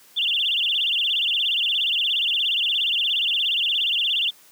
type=tone with vibrato; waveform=sine; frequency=3136 Hz; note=G7; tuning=in tune; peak=-19 dBFS; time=0.16-4.31 s; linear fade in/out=20 ms; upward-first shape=sine; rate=17 Hz; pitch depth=230 cents each way; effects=white hiss -52 dBFS RMS until 4.51 s + high-pass 150 Hz 12 dB/octave